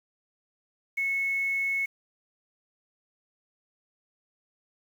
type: tone with quantisation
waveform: sine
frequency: 2196 Hz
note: C#7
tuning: 17 cents flat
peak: -25 dBFS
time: 0.97-1.86 s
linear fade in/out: 10 ms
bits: 8
effects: none